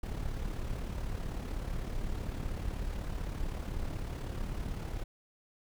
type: noise with amplitude modulation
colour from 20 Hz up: brown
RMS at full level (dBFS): -34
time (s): 0.03-5.04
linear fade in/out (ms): 5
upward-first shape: sine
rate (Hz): 35.9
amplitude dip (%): 50
effects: none